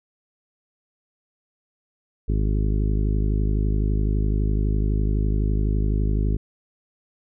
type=harmonic tone; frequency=51.91 Hz; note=G#1; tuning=in tune; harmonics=1 / 2 / 3 / 4 / 5 / 6 / 7 / 8; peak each=-20 / -26 / -30 / -32 / -34 / -36 / -37 / -38 dBFS; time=2.28-6.37 s; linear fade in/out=10 ms; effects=none